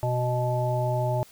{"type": "harmonic tone", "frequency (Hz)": 123.9, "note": "B2", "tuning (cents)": 6, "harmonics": [1, 3, 5, 7], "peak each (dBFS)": [-25, -35, -28, -31], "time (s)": [0.03, 1.23], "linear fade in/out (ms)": 0, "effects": ["white hiss -53 dBFS RMS until 1.31 s"]}